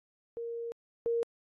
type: tone pair in turn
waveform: sine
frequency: 466.2 / 466.2 Hz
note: A#4 / A#4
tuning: 0 / 0 cents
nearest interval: unison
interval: 0 cents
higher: neither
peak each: -35 / -27 dBFS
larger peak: second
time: 0.37-0.72 / 1.06-1.23 s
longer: first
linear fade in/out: 0 ms
effects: AAC 32 kbps